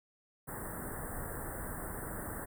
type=band-stop noise; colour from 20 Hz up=pink; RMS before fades=-41 dBFS; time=0.47-2.46 s; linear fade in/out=20 ms; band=1900 to 8100 Hz; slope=96 dB/octave; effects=none